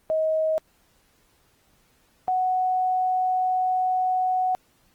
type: tone pair in turn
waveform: sine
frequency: 632 / 740.8 Hz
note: D#5 / F#5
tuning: +27 / +2 cents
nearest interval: minor third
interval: 275 cents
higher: second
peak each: -20 dBFS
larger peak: neither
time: 0.1-0.58 / 2.28-4.55 s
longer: second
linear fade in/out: 0 ms
effects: pink hiss -63 dBFS RMS until 4.94 s + Opus 24 kbps